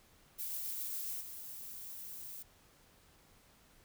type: noise with tremolo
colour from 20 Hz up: violet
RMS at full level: -40 dBFS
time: 0.38-1.22 s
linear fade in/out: 20 ms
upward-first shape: triangle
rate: 7.3 Hz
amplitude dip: 30%
type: noise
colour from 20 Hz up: violet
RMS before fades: -47 dBFS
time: 0.42-2.43 s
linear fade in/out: 10 ms
effects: pink hiss -65 dBFS RMS until 3.84 s